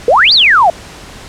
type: exponential two-way sweep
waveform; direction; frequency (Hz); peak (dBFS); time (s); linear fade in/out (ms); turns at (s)
sine; up then down; 440 to 4905 to 638; -4; 0.08-0.7; 2; 0.33
effects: pink hiss -32 dBFS RMS until 1.28 s + low-pass 8000 Hz 12 dB/octave